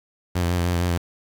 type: tone with vibrato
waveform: sawtooth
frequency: 87.5 Hz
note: F2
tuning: 4 cents sharp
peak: -16 dBFS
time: 0.35-0.98 s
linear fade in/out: 10 ms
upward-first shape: sine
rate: 6.5 Hz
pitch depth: 39 cents each way
effects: 7-bit